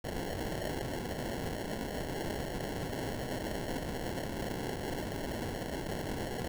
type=noise with sample-and-hold; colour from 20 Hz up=white; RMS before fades=-37 dBFS; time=0.04-6.48 s; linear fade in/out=5 ms; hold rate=1225 Hz; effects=none